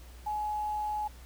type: tone with quantisation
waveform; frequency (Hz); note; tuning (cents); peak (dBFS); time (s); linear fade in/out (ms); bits
sine; 844; G#5; +28; -30; 0.26-1.08; 10; 9
effects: added 61 Hz sine -47 dBFS peak until 1.25 s + pink hiss -56 dBFS RMS until 1.25 s